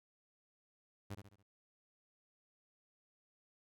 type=tone with echo; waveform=sawtooth; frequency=100.5 Hz; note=G2; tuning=44 cents sharp; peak=-38 dBFS; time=1.1-1.15 s; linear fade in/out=10 ms; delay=70 ms; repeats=4; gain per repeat=-7 dB; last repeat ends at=1.43 s; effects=none